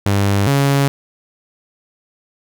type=tone pair in turn; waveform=sawtooth; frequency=100 / 139.47 Hz; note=G2 / C#3; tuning=+35 / +11 cents; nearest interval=tritone; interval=576 cents; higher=second; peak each=-9 / -8 dBFS; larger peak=second; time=0.06-0.47 / 0.47-0.88 s; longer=neither; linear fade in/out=0 ms; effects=none